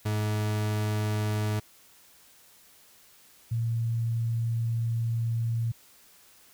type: tone pair in turn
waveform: 40% pulse / sine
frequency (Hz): 106.2 / 115.32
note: G#2 / A#2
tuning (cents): +39 / -18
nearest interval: minor second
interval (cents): 143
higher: second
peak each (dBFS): -25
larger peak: neither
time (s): 0.05-1.6 / 3.51-5.72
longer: second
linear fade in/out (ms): 10
effects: white hiss -57 dBFS RMS until 6.53 s